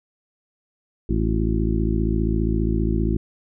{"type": "harmonic tone with a mistuned harmonic", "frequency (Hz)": 55, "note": "A1", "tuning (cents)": 0, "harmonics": [1, 2, 3, 4, 5, 6, 7], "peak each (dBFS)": [-22, -26, -27, -26, -32, -27, -31], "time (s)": [1.09, 3.17], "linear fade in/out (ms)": 5, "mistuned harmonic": 7, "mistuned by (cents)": -73, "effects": []}